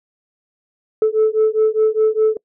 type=beating tone pair; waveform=sine; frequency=433.4 / 438.3 Hz; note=A4 / A4; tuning=-26 / -7 cents; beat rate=4.9 Hz; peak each=-14 dBFS; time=1.02-2.37 s; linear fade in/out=2 ms; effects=noise-tail reverb RT60 0.1 s tail -26 dB re dry + tanh soft clip ceiling -8 dBFS